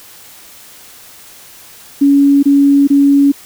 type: tone bursts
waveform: sine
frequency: 281 Hz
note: C#4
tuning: 24 cents sharp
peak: -5 dBFS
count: 3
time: 2.01-3.32 s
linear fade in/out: 10 ms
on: 420 ms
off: 25 ms
effects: white hiss -38 dBFS RMS until 3.45 s